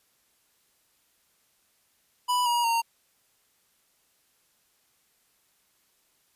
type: tone with pitch steps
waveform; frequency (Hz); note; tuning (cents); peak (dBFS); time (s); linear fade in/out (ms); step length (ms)
square; 987.8 / 954.7 / 922.7; B5 / A#5 / A#5; 0 / +41 / -18; -23; 2.28-2.82; 20; 180
effects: white hiss -68 dBFS RMS until 6.35 s + resampled to 32000 Hz